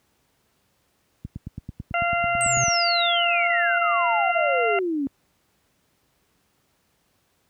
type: click train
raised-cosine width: 5 ms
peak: -19 dBFS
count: 14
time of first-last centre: 1.25-2.682 s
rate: 9.08 Hz
type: harmonic tone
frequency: 691 Hz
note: F5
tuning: 19 cents flat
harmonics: 1 / 2 / 3 / 4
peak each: -23 / -26 / -28 / -29 dBFS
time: 1.94-4.79 s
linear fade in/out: 2 ms
type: tone with exponential growth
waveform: triangle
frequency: 126.6 Hz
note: B2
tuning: 43 cents sharp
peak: -22 dBFS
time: 1.99-2.64 s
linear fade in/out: 2 ms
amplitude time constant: 140 ms
type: exponential sweep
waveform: sine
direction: down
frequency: 8372 to 266.6 Hz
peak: -22 dBFS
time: 2.41-5.07 s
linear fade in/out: 0 ms
effects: pink hiss -67 dBFS RMS until 7.49 s + high-pass 60 Hz 12 dB/octave